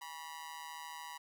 sawtooth tone with amplitude modulation, 972 Hz, B5, 28 cents flat, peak -37 dBFS, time 0.01-1.18 s, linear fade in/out 10 ms, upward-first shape sine, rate 154 Hz, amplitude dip 90%, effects none

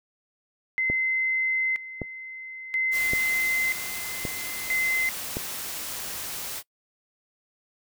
sine tone with tremolo, 2061 Hz, C7, 27 cents flat, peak -22 dBFS, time 0.78-5.09 s, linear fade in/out 0 ms, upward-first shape square, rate 0.51 Hz, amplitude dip 80%
click train, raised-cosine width 2 ms, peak -16 dBFS, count 5, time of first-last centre 0.9-5.369 s, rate 0.895 Hz
white noise, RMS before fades -34 dBFS, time 2.91-6.63 s, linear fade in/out 50 ms
effects noise-tail reverb RT60 0.1 s tail -23 dB re dry

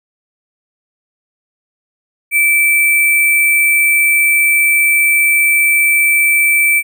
sine tone with sample-and-hold, 2325 Hz, D7, 18 cents flat, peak -8 dBFS, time 2.31-6.83 s, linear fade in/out 50 ms, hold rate 11025 Hz, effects none

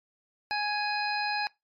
harmonic tone with a mistuned harmonic, 833 Hz, G#5, 5 cents sharp, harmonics 1 / 2 / 3 / 5 / 6, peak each -30 / -33 / -35 / -37 / -38 dBFS, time 0.51-1.47 s, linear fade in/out 0 ms, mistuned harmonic 5, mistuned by -19 cents, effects noise-tail reverb RT60 0.2 s tail -22 dB re dry + MP3 64 kbps

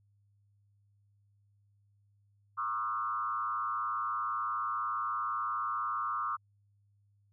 sine tone with frequency modulation, 1209 Hz, D6, 50 cents sharp, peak -31 dBFS, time 2.57-6.37 s, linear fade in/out 20 ms, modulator 111 Hz, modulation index 1.3, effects added 101 Hz sine -66 dBFS peak until 7.32 s

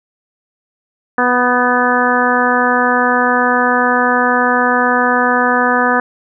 harmonic tone with a mistuned harmonic, 246.9 Hz, B3, in tune, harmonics 1 / 2 / 3 / 4 / 5 / 6 / 7, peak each -18 / -18 / -18 / -18 / -18 / -18 / -18 dBFS, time 1.18-6 s, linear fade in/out 2 ms, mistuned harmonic 6, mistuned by +28 cents, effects none

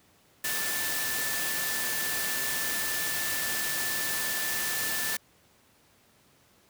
sine tone in noise, 1760 Hz, A6, in tune, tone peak -34 dBFS, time 0.44-5.17 s, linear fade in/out 5 ms, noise white, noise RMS -31 dBFS, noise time 0.44-5.17 s, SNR -6 dB, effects pink hiss -62 dBFS RMS until 6.69 s + high-pass 80 Hz 12 dB/octave

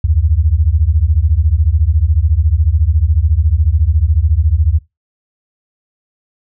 sine beating tone pair, 71.6 / 85.6 Hz, D2 / F2, -43 / -34 cents, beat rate 14 Hz, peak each -12 dBFS, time 0.04-4.79 s, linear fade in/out 5 ms, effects noise-tail reverb RT60 0.2 s tail -19 dB re dry

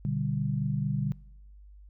sine chord, G major, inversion first, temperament just, 122.5 / 147 / 196 Hz, B2 / D3 / G3, -14 / +2 / 0 cents, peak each -32 / -29 / -33 dBFS, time 0.05-1.12 s, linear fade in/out 0 ms, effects noise-tail reverb RT60 0.8 s tail -23 dB re dry + added 50 Hz sine -48 dBFS peak until 1.89 s

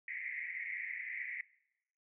white band-pass noise, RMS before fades -42 dBFS, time 0.08-1.41 s, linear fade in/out 2 ms, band 1900 to 2200 Hz, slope 96 dB/octave, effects noise-tail reverb RT60 0.8 s tail -21 dB re dry

